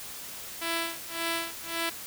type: tone with tremolo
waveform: 5% pulse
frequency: 332.9 Hz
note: E4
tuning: 17 cents sharp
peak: -16 dBFS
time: 0.61-1.9 s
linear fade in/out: 10 ms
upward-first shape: sine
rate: 1.8 Hz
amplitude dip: 100%
effects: white hiss -41 dBFS RMS until 2.06 s